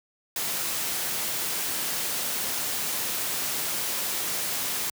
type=noise; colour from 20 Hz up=white; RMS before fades=-29 dBFS; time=0.36-4.9 s; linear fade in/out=2 ms; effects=high-pass 100 Hz 12 dB/octave